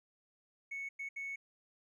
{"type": "tone bursts at uneven times", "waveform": "triangle", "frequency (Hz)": 2212, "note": "C#7", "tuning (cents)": -4, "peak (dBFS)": -36, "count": 3, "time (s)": [[0.71, 0.89], [0.99, 1.09], [1.16, 1.36]], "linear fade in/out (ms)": 10, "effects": ["tanh soft clip ceiling -35 dBFS", "resampled to 24000 Hz"]}